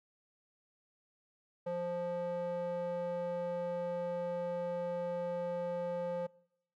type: tone with band-pass filter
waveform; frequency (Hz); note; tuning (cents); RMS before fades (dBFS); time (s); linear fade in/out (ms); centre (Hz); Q
square; 175; F3; +4; -37; 1.66-6.27; 10; 590; 3.3
effects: noise-tail reverb RT60 0.8 s tail -25 dB re dry